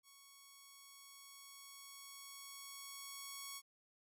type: tone with level ramp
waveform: 5% pulse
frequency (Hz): 1110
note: C#6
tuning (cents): +2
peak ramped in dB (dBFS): -49 to -34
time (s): 0.03-3.62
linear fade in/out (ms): 50
effects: none